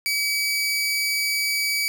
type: tone pair together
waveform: sawtooth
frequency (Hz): 2281 / 4819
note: C#7 / D8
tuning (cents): +49 / +44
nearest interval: octave + minor second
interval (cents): 1295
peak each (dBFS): -19 / -25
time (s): 0.06-1.88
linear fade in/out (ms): 0
effects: none